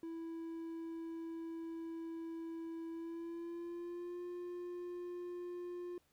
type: tone with pitch glide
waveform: triangle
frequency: 329.6 to 353.3 Hz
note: E4 to F4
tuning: 0 to +20 cents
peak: -40 dBFS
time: 0.03-5.98 s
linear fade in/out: 2 ms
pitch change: +120 cents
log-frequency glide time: 2.9-4.21 s
effects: pink hiss -75 dBFS RMS until 6.12 s